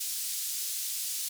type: band-pass noise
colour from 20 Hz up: white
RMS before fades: -34 dBFS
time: 0-1.29 s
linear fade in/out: 10 ms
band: 4400 to 13000 Hz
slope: 12 dB/octave
effects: none